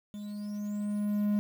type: tone with level ramp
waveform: triangle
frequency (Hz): 207.1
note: G#3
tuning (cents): -5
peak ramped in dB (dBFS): -36 to -22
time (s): 0.14-1.39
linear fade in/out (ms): 0
effects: 9-bit